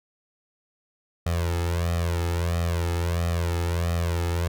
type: tone with flanger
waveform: sawtooth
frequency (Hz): 85.2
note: F2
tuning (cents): -42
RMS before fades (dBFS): -25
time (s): 1.26-4.48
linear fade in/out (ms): 5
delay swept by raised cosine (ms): 1.6 to 2.34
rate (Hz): 1.5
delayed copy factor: +0.95
effects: none